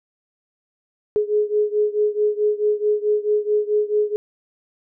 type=beating tone pair; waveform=sine; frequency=418.9 / 423.5 Hz; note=G#4 / G#4; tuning=+15 / +34 cents; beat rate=4.6 Hz; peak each=-19 / -21 dBFS; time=1.16-4.16 s; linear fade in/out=0 ms; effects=none